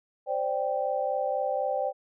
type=chord; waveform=sine; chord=C suspended second; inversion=none; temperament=equal; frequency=523.3 / 587.3 / 784 Hz; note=C5 / D5 / G5; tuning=0 / 0 / 0 cents; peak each=-30 dBFS; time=0.26-1.93 s; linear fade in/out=50 ms; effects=none